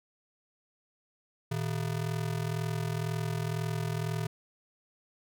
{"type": "ring-modulated tone", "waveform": "square", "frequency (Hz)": 136, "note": "C#3", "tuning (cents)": -33, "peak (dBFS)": -28, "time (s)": [1.51, 4.27], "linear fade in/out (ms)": 5, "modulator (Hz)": 21, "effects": []}